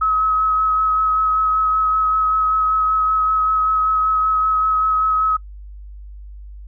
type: tone with vibrato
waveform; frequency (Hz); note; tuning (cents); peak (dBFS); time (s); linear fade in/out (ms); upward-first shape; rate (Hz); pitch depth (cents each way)
sine; 1280; D#6; +49; -14; 0.01-5.37; 10; sine; 5.2; 14
effects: noise-tail reverb RT60 0.1 s tail -24 dB re dry + added 50 Hz sine -33 dBFS peak until 6.67 s